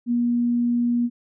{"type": "tone", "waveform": "sine", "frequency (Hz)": 239.5, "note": "A#3", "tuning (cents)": 47, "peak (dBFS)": -18, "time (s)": [0.06, 1.1], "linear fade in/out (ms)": 50, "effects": []}